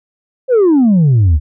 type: exponential sweep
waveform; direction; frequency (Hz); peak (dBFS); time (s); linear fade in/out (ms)
sine; down; 538 to 69.4; -4; 0.48-1.4; 50
effects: tanh soft clip ceiling -5 dBFS